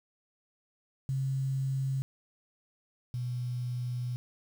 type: tone pair in turn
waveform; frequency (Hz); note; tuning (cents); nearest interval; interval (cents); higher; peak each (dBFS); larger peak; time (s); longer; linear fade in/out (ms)
sine; 134.2 / 123.29; C3 / B2; +44 / -3; minor second; 147; first; -28 / -31; first; 1.09-2.02 / 3.14-4.16; second; 0
effects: 9-bit